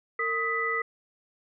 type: tone cluster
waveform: sine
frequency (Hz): 456.7 / 1257 / 1982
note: A#4 / D#6 / B6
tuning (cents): -36 / +17 / +6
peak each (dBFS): -33 / -30 / -28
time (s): 0.19-0.82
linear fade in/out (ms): 5
effects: none